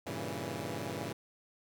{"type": "chord", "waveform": "10% pulse", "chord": "G diminished seventh", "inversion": "none", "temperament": "equal", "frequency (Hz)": [98, 116.54, 138.59, 164.81], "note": ["G2", "Bb2", "Db3", "Fb3"], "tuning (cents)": [0, 0, 0, 0], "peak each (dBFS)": -34, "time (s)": [0.06, 1.13], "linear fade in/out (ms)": 10, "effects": []}